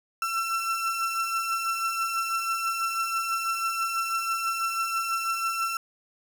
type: beating tone pair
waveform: 35% pulse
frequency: 1340 / 1346.1 Hz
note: E6 / E6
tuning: +28 / +36 cents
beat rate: 6.1 Hz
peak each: -32 / -25 dBFS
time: 0.22-5.77 s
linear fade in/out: 2 ms
effects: none

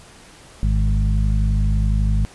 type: harmonic tone with a mistuned harmonic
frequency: 51.91 Hz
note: G#1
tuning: in tune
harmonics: 1 / 2 / 3 / 4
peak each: -16 / -22 / -26 / -28 dBFS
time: 0.63-2.25 s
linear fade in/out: 0 ms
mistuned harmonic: 3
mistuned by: -17 cents
effects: pink hiss -45 dBFS RMS until 2.34 s + resampled to 24000 Hz

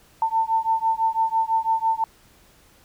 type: beating tone pair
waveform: sine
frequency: 894 / 900 Hz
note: A5 / A5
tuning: +27 / +39 cents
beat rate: 6 Hz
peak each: -22 dBFS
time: 0.22-2.04 s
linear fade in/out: 2 ms
effects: pink hiss -55 dBFS RMS until 2.84 s

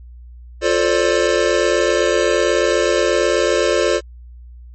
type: chord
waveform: square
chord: D minor seventh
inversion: first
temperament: just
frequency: 352.4 / 440.5 / 528.6 / 587.3 Hz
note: F4 / A4 / C5 / D5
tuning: +16 / +2 / +18 / 0 cents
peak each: -20 dBFS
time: 0.61-4.01 s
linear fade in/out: 50 ms
effects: added 60 Hz sine -35 dBFS peak until 4.74 s + MP3 32 kbps

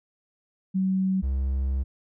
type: tone pair in turn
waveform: sine / triangle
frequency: 189.3 / 66.72 Hz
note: F#3 / C2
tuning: +40 / +34 cents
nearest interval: octave + tritone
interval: 1806 cents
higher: first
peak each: -21 dBFS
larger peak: neither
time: 0.74-1.22 / 1.22-1.84 s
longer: second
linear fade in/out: 20 ms
effects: none

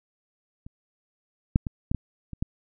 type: clicks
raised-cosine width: 5 ms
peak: -29 / -6 / -17 / -13 / -14 / -24 / -14 dBFS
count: 7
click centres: 0.665 / 1.559 / 1.668 / 1.915 / 1.947 / 2.333 / 2.425 s
effects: none

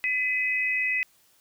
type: tone pair together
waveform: sine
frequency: 2010 / 2537 Hz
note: B6 / D#7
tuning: +30 / +33 cents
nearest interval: major third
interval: 403 cents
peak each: -26 dBFS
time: 0.04-1.03 s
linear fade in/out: 0 ms
effects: white hiss -62 dBFS RMS until 1.4 s

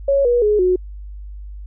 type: tone with pitch steps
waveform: sine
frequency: 554.4 / 482.6 / 420.2 / 365.8 Hz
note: C#5 / B4 / G#4 / F#4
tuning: 0 / -40 / +20 / -20 cents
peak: -12 dBFS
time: 0.08-0.76 s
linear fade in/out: 5 ms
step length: 170 ms
effects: added 50 Hz sine -30 dBFS peak until 1.66 s

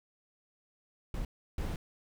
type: noise bursts at uneven times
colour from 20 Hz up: brown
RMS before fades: -35 dBFS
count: 2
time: 1.14-1.25 / 1.58-1.76 s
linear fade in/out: 2 ms
effects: none

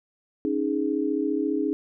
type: chord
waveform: sine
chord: C# suspended second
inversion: none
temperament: just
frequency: 277.2 / 311.8 / 415.8 Hz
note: C#4 / D#4 / G#4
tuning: 0 / +4 / +2 cents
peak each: -27 / -26 / -28 dBFS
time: 0.45-1.73 s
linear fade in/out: 0 ms
effects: none

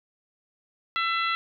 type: harmonic tone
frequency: 670 Hz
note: E5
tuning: 28 cents sharp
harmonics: 2 / 3 / 4 / 5 / 6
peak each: -26 / -30 / -32 / -34 / -36 dBFS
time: 0.96-1.35 s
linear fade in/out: 0 ms
effects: none

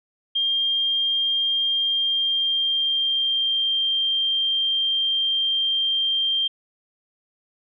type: tone with pitch glide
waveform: sine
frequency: 3203 to 3175 Hz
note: G7 to G7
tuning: +37 to +21 cents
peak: -19 dBFS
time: 0.35-6.48 s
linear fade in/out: 10 ms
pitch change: -16 cents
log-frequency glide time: 1.64-3.81 s
effects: none

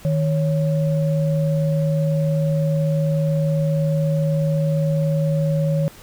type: tone pair together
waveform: sine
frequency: 155.7 / 554.9 Hz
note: D#3 / C#5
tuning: +2 / +2 cents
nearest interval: octave + minor seventh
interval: 2200 cents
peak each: -17 / -24 dBFS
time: 0.05-5.88 s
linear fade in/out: 0 ms
effects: pink hiss -44 dBFS RMS until 6.02 s

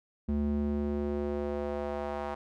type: tone with band-pass filter sweep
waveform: square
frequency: 72.5 Hz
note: D2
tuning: 22 cents flat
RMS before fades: -32 dBFS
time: 0.28-2.35 s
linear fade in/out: 10 ms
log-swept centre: 190 to 840 Hz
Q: 1.7
effects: none

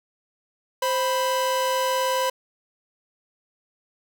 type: tone pair together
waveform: 45% pulse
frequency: 523.3 / 987.9 Hz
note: C5 / B5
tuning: 0 / 0 cents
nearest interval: major seventh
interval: 1100 cents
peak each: -24 dBFS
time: 0.82-2.3 s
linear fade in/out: 5 ms
effects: none

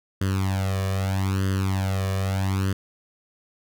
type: tone with flanger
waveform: sawtooth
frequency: 96 Hz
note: G2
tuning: 36 cents flat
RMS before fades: -24 dBFS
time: 0.21-2.73 s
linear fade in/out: 5 ms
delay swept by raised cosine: 0.63 to 1.73 ms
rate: 0.79 Hz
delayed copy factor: +0.9
effects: none

